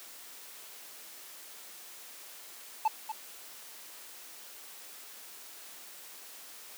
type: tone with echo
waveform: triangle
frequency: 877 Hz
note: A5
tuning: 6 cents flat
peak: -21 dBFS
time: 2.85-2.88 s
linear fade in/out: 5 ms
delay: 240 ms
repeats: 1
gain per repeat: -10 dB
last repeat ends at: 3.12 s
effects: white hiss -49 dBFS RMS until 6.77 s + high-pass 300 Hz 12 dB/octave